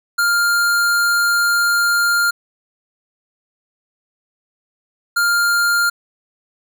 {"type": "tone pair in turn", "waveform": "square", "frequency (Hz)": [1402, 1402], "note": ["F6", "F6"], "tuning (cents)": [6, 6], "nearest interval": "unison", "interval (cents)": 0, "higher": "neither", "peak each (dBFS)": -14, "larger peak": "neither", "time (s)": [[0.18, 2.31], [5.16, 5.9]], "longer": "first", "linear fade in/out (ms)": 10, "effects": []}